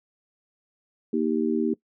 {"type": "harmonic tone", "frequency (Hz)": 78.5, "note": "D#2", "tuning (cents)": 16, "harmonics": [3, 4, 5], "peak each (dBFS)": [-25, -26, -27], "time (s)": [1.13, 1.74], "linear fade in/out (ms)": 5, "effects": ["noise-tail reverb RT60 0.1 s tail -21 dB re dry"]}